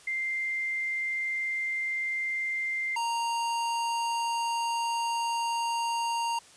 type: tone pair in turn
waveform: sine / square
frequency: 2093 / 930.5 Hz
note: C7 / A#5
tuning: 0 / -3 cents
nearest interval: octave + major second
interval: 1403 cents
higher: first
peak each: -28 dBFS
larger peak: neither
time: 0.07-2.96 / 2.96-6.39 s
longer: second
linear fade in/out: 5 ms
effects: white hiss -54 dBFS RMS until 6.56 s + resampled to 22050 Hz